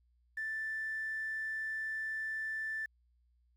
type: tone with quantisation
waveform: sine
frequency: 1764 Hz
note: A6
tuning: 4 cents sharp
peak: -35 dBFS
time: 0.37-2.86 s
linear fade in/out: 5 ms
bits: 10
effects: added 60 Hz sine -68 dBFS peak until 3.56 s